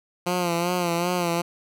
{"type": "tone with vibrato", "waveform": "10% pulse", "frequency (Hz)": 174.61, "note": "F3", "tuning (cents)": 0, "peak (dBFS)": -14, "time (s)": [0.26, 1.42], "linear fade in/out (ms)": 10, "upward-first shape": "sine", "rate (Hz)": 2.6, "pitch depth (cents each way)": 57, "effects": []}